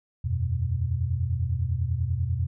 sine chord, E suspended second, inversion none, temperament equal, 82.41 / 92.5 / 123.47 Hz, E2 / F#2 / B2, 0 / 0 / 0 cents, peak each -28 dBFS, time 0.24-2.47 s, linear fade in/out 10 ms, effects none

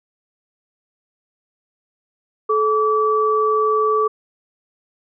sine tone pair together, 431.9 / 1153 Hz, A4 / D6, -32 / -32 cents, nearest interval octave + perfect fourth, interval 1700 cents, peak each -17 dBFS, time 2.49-4.08 s, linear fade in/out 10 ms, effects none

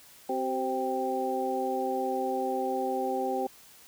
sine tone cluster, 261.2 / 383.6 / 522 / 786 Hz, C4 / G4 / C5 / G5, -3 / -37 / -4 / +4 cents, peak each -35 / -33 / -33 / -31 dBFS, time 0.29-3.47 s, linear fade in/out 5 ms, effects white hiss -54 dBFS RMS until 3.87 s

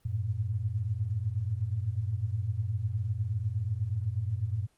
sine tone cluster, 93.3 / 104.7 / 112.9 Hz, F#2 / G#2 / A2, +15 / +15 / +45 cents, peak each -33 / -36 / -31 dBFS, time 0.05-4.67 s, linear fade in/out 10 ms, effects pink hiss -69 dBFS RMS until 4.77 s + Opus 24 kbps

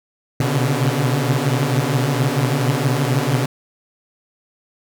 sawtooth tone cluster, 122.8 / 127.2 / 139.4 / 145.9 Hz, B2 / C3 / C#3 / D3, -9 / -48 / +10 / -11 cents, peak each -18 dBFS, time 0.4-3.46 s, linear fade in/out 5 ms, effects none

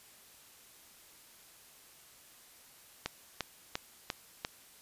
click train, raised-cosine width 0.2 ms, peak -16 dBFS, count 5, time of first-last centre 3.06-4.449 s, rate 2.88 Hz, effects white hiss -58 dBFS RMS until 4.81 s + resampled to 32000 Hz

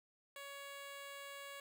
10% pulse tone, 560 Hz, C#5, 18 cents sharp, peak -40 dBFS, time 0.36-1.6 s, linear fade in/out 2 ms, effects none

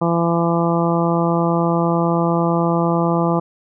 harmonic tone, 169 Hz, E3, 43 cents sharp, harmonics 1 / 2 / 3 / 4 / 5 / 6 / 7, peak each -18 / -21 / -23 / -24 / -25 / -26 / -26 dBFS, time 0.01-3.4 s, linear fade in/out 10 ms, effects none

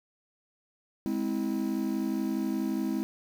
triangle chord, Ab augmented, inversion none, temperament just, 207.7 / 259.6 / 324.5 Hz, Ab3 / C4 / E4, 0 / -13 / -27 cents, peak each -30 dBFS, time 1.06-3.03 s, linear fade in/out 0 ms, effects 8-bit

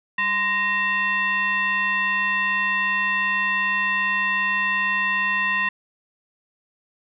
sine tone with frequency modulation, 1864.7 Hz, A#6, in tune, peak -19 dBFS, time 0.18-5.69 s, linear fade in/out 5 ms, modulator 834 Hz, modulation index 0.97, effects none

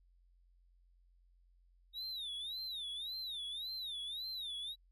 triangle tone with vibrato, 3729 Hz, A#7, in tune, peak -39 dBFS, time 1.93-4.76 s, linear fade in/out 50 ms, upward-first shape sine, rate 1.8 Hz, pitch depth 180 cents each way, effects added 44 Hz sine -65 dBFS peak until 4.91 s

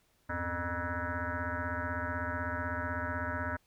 sine tone with frequency modulation, 784 Hz, G5, in tune, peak -32 dBFS, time 0.29-3.57 s, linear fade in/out 10 ms, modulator 176 Hz, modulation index 5.3, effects pink hiss -71 dBFS RMS until 3.66 s

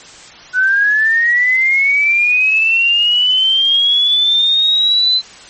sine linear sweep, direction up, 1480 to 4064 Hz, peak -9 dBFS, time 0.53-5.22 s, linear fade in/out 50 ms, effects white hiss -37 dBFS RMS until 5.49 s + MP3 32 kbps

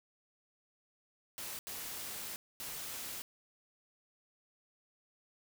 white noise bursts at uneven times, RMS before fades -43 dBFS, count 3, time 1.38-1.59 / 1.67-2.36 / 2.6-3.22 s, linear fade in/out 0 ms, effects none

